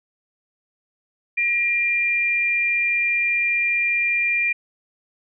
sine tone pair together, 1900.9 / 2395 Hz, A#6 / D7, +33 / +33 cents, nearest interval major third, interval 400 cents, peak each -28 / -18 dBFS, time 1.37-4.53 s, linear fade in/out 10 ms, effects none

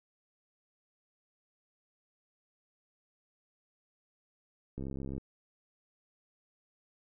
click train, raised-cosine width 3 ms, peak -27 dBFS, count 28, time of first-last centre 4.78-5.18 s, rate 67.5 Hz, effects none

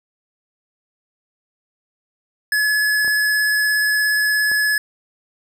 square tone with vibrato, 1704 Hz, G#6, 44 cents sharp, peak -16 dBFS, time 2.52-4.78 s, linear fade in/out 2 ms, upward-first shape triangle, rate 17 Hz, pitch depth 8 cents each way
clicks, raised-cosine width 1 ms, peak -23 / -21 / -21 dBFS, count 3, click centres 3.047 / 3.079 / 4.516 s
effects none

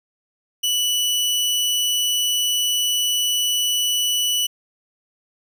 sawtooth tone, 2960 Hz, F#7, in tune, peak -15 dBFS, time 0.63-4.47 s, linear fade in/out 10 ms, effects none

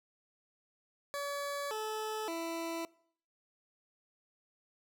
20% pulse tone with pitch steps, 569 / 433.6 / 331.8 Hz, C#5 / A4 / E4, +45 / -25 / +11 cents, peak -31 dBFS, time 1.14-2.85 s, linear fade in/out 0 ms, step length 570 ms, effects noise-tail reverb RT60 0.6 s tail -23 dB re dry

